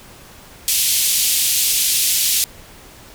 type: band-pass noise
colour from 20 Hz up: white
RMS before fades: -17 dBFS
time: 0.68-2.44 s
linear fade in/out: 0 ms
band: 2700 to 14000 Hz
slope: 24 dB/octave
effects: pink hiss -42 dBFS RMS until 3.14 s